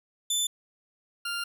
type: tone pair in turn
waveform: 20% pulse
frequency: 3520 / 1396.9 Hz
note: A7 / F6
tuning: 0 / 0 cents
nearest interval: octave + major third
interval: 1600 cents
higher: first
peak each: -19 / -25 dBFS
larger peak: first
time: 0.3-0.47 / 1.25-1.44 s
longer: second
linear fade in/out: 5 ms
effects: none